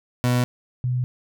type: tone pair in turn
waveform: 30% pulse / sine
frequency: 123.47 / 125.12 Hz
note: B2 / B2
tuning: 0 / +23 cents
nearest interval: unison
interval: 23 cents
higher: second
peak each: -15 / -20 dBFS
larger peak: first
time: 0.24-0.44 / 0.84-1.04 s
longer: neither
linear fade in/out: 0 ms
effects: none